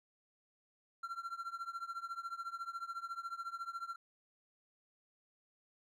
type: tone with tremolo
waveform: triangle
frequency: 1366 Hz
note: F6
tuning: 39 cents flat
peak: -35 dBFS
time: 1.03-3.96 s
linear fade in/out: 5 ms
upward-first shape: triangle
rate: 14 Hz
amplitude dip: 95%
effects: none